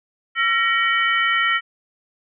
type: tone cluster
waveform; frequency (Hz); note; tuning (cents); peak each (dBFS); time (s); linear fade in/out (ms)
sine; 1353 / 1887 / 2261 / 3020; E6 / A#6 / C#7 / F#7; +45 / +21 / +34 / +35; -21 / -19 / -25 / -25; 0.35-1.61; 50
effects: none